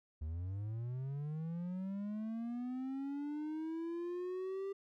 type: linear sweep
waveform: triangle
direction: up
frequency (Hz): 74.2 to 395.7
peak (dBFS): -36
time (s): 0.21-4.73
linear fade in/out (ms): 10
effects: none